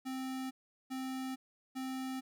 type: tone bursts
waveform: square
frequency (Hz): 261.6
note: C4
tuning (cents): 0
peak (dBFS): -38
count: 3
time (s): 0.05-2.21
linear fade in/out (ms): 20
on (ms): 460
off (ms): 390
effects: none